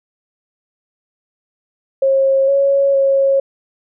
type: tone with pitch steps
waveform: sine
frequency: 540 / 554 / 546 Hz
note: C#5 / C#5 / C#5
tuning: -45 / -1 / -26 cents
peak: -10 dBFS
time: 2.02-3.4 s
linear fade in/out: 5 ms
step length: 460 ms
effects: none